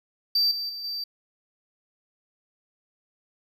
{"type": "tone with level steps", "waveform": "triangle", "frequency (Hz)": 4659, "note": "D8", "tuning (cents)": -15, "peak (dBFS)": [-18, -27, -32, -28], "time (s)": [0.35, 1.04], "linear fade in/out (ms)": 5, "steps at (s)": [0.51, 0.69, 0.84], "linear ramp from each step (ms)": 5, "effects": []}